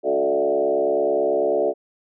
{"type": "tone with frequency modulation", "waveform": "sine", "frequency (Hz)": 510, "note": "C5", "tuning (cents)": -44, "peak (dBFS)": -17, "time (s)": [0.03, 1.74], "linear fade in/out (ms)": 50, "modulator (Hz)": 69.1, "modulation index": 2.4, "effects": []}